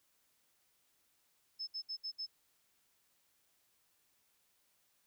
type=tone bursts; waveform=sine; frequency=5230 Hz; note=E8; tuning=15 cents flat; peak=-38 dBFS; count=5; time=1.59-2.266 s; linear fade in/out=20 ms; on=84 ms; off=64 ms; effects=white hiss -75 dBFS RMS until 5.06 s